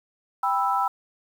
sine chord, E minor, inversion first, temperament just, 791.1 / 988.9 / 1318.5 Hz, G5 / B5 / E6, +16 / +2 / 0 cents, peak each -25 dBFS, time 0.43-0.88 s, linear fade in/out 5 ms, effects 8-bit

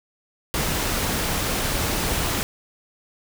pink noise, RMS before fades -24 dBFS, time 0.54-2.43 s, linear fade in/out 0 ms, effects none

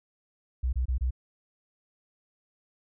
sine tone bursts, 62.9 Hz, B1, 32 cents sharp, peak -24 dBFS, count 4, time 0.63-1.108 s, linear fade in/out 10 ms, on 100 ms, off 26 ms, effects none

